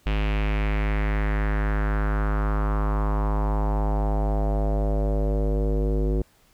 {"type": "tone with low-pass filter sweep", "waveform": "square", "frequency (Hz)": 51.91, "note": "G#1", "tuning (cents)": 0, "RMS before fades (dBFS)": -23, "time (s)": [0.06, 6.22], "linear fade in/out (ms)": 5, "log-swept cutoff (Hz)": [2800, 410], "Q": 3, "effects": ["pink hiss -60 dBFS RMS until 6.53 s"]}